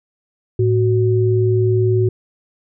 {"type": "tone pair together", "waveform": "sine", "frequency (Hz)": [110, 371.2], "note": ["A2", "F#4"], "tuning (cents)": [0, 6], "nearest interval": "octave + major sixth", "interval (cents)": 2106, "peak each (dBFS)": [-14, -16], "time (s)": [0.59, 2.09], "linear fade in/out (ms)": 5, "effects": []}